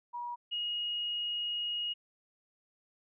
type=tone pair in turn; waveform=sine; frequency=961 / 2880 Hz; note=B5 / F#7; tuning=-48 / -47 cents; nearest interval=octave + perfect fifth; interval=1901 cents; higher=second; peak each=-36 / -32 dBFS; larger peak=second; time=0.13-0.36 / 0.51-1.94 s; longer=second; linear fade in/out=20 ms; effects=none